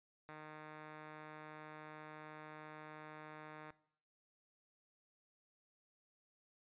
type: tone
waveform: 5% pulse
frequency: 153.8 Hz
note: D#3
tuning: 20 cents flat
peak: -39 dBFS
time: 0.29-3.71 s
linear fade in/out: 0 ms
effects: noise-tail reverb RT60 0.6 s tail -18 dB re dry + resampled to 8000 Hz